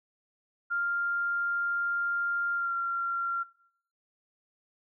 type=tone with pitch glide; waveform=sine; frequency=1396.9 to 1376.9 Hz; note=F6 to F6; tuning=0 to -25 cents; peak=-27 dBFS; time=0.7-3.44 s; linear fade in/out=20 ms; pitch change=-25 cents; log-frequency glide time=2.54-2.73 s; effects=noise-tail reverb RT60 0.6 s tail -19 dB re dry